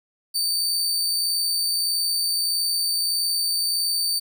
sawtooth tone with amplitude modulation, 4586 Hz, D8, 42 cents flat, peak -17 dBFS, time 0.34-4.2 s, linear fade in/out 20 ms, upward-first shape sine, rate 61.6 Hz, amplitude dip 25%, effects none

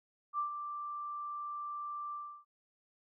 sine tone with ADSR envelope, 1177 Hz, D6, 3 cents sharp, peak -30 dBFS, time 0.33-2.45 s, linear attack 56 ms, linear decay 110 ms, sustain -8 dB, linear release 320 ms, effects none

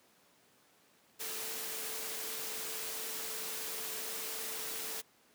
sine tone in noise, 443.4 Hz, A4, 13 cents sharp, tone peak -51 dBFS, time 1.19-5.02 s, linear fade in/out 20 ms, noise white, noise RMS -40 dBFS, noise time 1.19-5.02 s, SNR -14 dB, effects pink hiss -66 dBFS RMS until 5.34 s + high-pass 200 Hz 12 dB/octave

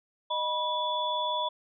sine tone cluster, 617 / 977 / 3437 Hz, D#5 / B5 / A7, -15 / -19 / -41 cents, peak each -34 / -29 / -33 dBFS, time 0.3-1.49 s, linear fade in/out 10 ms, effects none

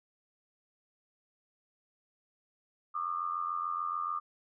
sine tone with amplitude modulation, 1206 Hz, D6, 46 cents sharp, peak -28 dBFS, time 2.94-4.2 s, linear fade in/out 20 ms, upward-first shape sine, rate 86.9 Hz, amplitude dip 80%, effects none

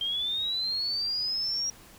sine linear sweep, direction up, 3163 to 5660 Hz, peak -27 dBFS, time 0.01-1.7 s, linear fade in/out 2 ms, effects pink hiss -52 dBFS RMS until 1.98 s

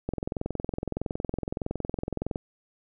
click train, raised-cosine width 2 ms, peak -16 dBFS, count 50, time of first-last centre 0.09-2.359 s, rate 21.6 Hz, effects none

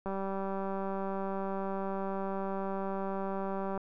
click train, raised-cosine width 1 ms, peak -23 dBFS, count 722, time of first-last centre 0.06-3.776 s, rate 194 Hz, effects none

